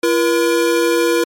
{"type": "tone pair together", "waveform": "square", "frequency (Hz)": [339.9, 478.3], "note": ["F4", "A#4"], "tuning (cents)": [-47, 44], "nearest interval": "tritone", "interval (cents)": 591, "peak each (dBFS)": -16, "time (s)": [0.03, 1.24], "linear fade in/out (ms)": 5, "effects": ["MP3 64 kbps"]}